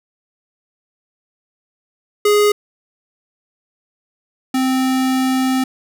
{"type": "tone pair in turn", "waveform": "square", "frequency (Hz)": [415.3, 260.5], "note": ["G#4", "C4"], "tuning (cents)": [0, -7], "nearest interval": "minor sixth", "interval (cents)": 807, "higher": "first", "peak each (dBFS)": [-11, -15], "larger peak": "first", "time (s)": [[2.25, 2.52], [4.54, 5.64]], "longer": "second", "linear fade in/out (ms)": 5, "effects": []}